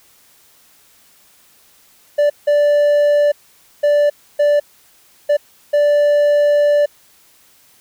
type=tone bursts at uneven times; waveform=triangle; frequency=585 Hz; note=D5; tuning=7 cents flat; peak=-8 dBFS; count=6; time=2.18-2.3 / 2.47-3.32 / 3.83-4.1 / 4.39-4.6 / 5.29-5.37 / 5.73-6.86 s; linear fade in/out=10 ms; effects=white hiss -51 dBFS RMS until 7.8 s